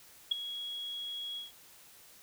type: tone with ADSR envelope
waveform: sine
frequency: 3322 Hz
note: G#7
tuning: in tune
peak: -22 dBFS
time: 0.31-1.52 s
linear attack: 9 ms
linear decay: 8 ms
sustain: -15 dB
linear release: 150 ms
effects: white hiss -57 dBFS RMS until 2.22 s